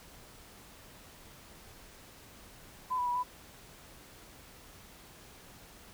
sine tone with pitch steps, 1013 / 985 / 974 / 995 Hz, B5 / B5 / B5 / B5, +44 / -5 / -24 / +13 cents, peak -29 dBFS, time 2.9-3.236 s, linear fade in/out 20 ms, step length 84 ms, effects pink hiss -54 dBFS RMS until 5.93 s

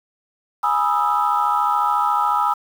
sine chord, E major seventh, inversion first, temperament equal with one note detuned, 830.6 / 971.9 / 1244.5 / 1318.5 Hz, G#5 / B5 / D#6 / E6, 0 / -28 / 0 / 0 cents, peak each -21 dBFS, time 0.63-2.54 s, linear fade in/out 10 ms, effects tanh soft clip ceiling -7 dBFS + 7-bit

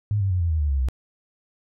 sine tone with pitch steps, 104.3 / 97.32 / 90.8 / 84.72 / 79.04 / 73.75 / 68.81 / 64.2 Hz, G#2 / G2 / F#2 / E2 / D#2 / D2 / C#2 / C2, +8 / -12 / -32 / +48 / +28 / +8 / -12 / -32 cents, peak -19 dBFS, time 0.11-0.886 s, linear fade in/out 0 ms, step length 97 ms, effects none

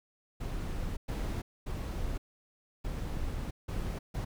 brown noise bursts at uneven times, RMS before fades -35 dBFS, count 6, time 0.4-0.97 / 1.08-1.42 / 1.66-2.18 / 2.84-3.51 / 3.68-3.99 / 4.14-4.25 s, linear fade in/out 10 ms, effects none

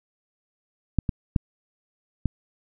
clicks, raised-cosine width 5 ms, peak -7 / -12 / -7 / -10 dBFS, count 4, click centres 0.987 / 1.092 / 1.362 / 2.257 s, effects none

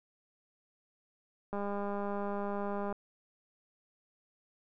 click train, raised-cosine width 1 ms, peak -24 dBFS, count 283, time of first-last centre 1.53-2.926 s, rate 202 Hz, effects none

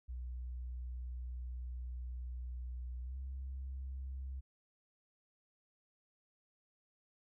sine tone with pitch glide, 61.74 to 66.17 Hz, B1 to C2, 0 to +20 cents, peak -39 dBFS, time 0.08-4.41 s, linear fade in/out 20 ms, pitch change +120 cents, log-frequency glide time 3.03-3.17 s, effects tanh soft clip ceiling -37 dBFS

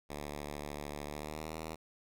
5% pulse tone with pitch glide, 73.42 to 79.6 Hz, D2 to D#2, 0 to +40 cents, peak -29 dBFS, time 0.09-1.76 s, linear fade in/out 20 ms, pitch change +140 cents, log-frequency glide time 1.08-1.57 s, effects none

